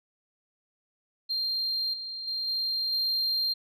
sine tone with level steps, 4186 Hz, C8, in tune, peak -25 / -34 / -28 / -25 / -22 dBFS, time 1.29-3.54 s, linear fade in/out 20 ms, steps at 1.93 / 2.27 / 2.47 / 2.92 s, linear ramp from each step 10 ms, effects tanh soft clip ceiling -24 dBFS

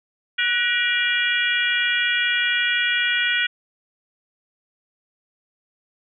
harmonic tone with a mistuned harmonic, 475.9 Hz, A#4, 36 cents sharp, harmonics 3 / 4 / 5 / 6 / 7, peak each -23 / -24 / -25 / -26 / -26 dBFS, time 0.38-3.47 s, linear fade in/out 10 ms, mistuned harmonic 3, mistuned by +60 cents, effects none

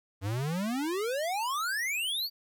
square exponential sweep, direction up, 92.5 to 4699 Hz, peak -30 dBFS, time 0.21-2.3 s, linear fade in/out 50 ms, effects 12-bit

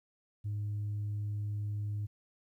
sine tone, 103.83 Hz, G#2, in tune, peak -31 dBFS, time 0.44-2.07 s, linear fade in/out 20 ms, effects tanh soft clip ceiling -31 dBFS + 12-bit

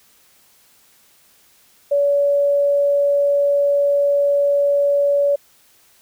sine tone, 569 Hz, C#5, 45 cents sharp, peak -13 dBFS, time 1.91-5.36 s, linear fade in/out 10 ms, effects white hiss -54 dBFS RMS until 6.01 s

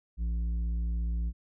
sine tone with tanh clipping, 57.3 Hz, A#1, 29 cents flat, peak -29 dBFS, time 0.17-1.33 s, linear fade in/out 50 ms, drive 7 dB, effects none

